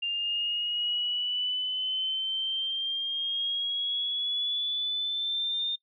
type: exponential sweep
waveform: sine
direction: up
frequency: 2794 to 3632 Hz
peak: -27 dBFS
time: 0.02-5.76 s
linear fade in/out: 10 ms
effects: noise-tail reverb RT60 0.1 s tail -19 dB re dry